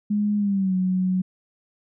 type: tone with pitch glide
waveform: sine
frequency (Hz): 207.7 to 185.04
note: G#3 to F#3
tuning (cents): 0 to 0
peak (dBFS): -19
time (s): 0.1-1.22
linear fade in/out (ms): 10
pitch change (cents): -200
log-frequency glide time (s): 0.37-0.75
effects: none